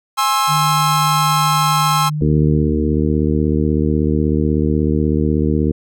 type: chord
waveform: 45% pulse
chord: Ab augmented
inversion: none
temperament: equal with one note detuned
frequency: 830.6 / 1063.6 / 1318.5 Hz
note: Ab5 / C6 / E6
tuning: 0 / +28 / 0 cents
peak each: -20 / -17 / -18 dBFS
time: 0.17-2.1 s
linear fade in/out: 20 ms
type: tone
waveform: sine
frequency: 151.3 Hz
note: D#3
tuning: 48 cents flat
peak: -18 dBFS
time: 0.47-2.97 s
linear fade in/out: 50 ms
type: harmonic tone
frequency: 76.3 Hz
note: D#2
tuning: 33 cents flat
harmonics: 1 / 2 / 3 / 4 / 5 / 6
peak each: -19 / -19 / -19 / -20 / -23 / -24 dBFS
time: 2.21-5.72 s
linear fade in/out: 5 ms
effects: none